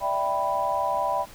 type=chord; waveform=sine; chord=E minor seventh; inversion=third; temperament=equal; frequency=587.3 / 659.3 / 784 / 987.8 Hz; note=D5 / E5 / G5 / B5; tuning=0 / 0 / 0 / 0 cents; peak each=-30 / -30 / -28 / -26 dBFS; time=0-1.26 s; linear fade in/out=50 ms; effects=pink hiss -47 dBFS RMS until 1.34 s